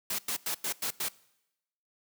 white noise bursts, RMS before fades -32 dBFS, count 6, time 0.1-1.086 s, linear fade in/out 5 ms, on 86 ms, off 94 ms, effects noise-tail reverb RT60 0.9 s tail -22 dB re dry + high-pass 150 Hz 12 dB/octave

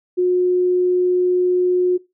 sine tone, 361.5 Hz, F#4, 40 cents flat, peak -13 dBFS, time 0.17-1.98 s, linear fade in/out 20 ms, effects noise-tail reverb RT60 0.2 s tail -18 dB re dry

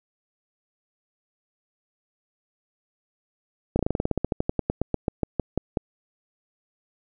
slowing click train, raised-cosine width 2 ms, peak -9 dBFS, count 23, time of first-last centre 3.76-5.772 s, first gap 32 ms, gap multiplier 1.09, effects none

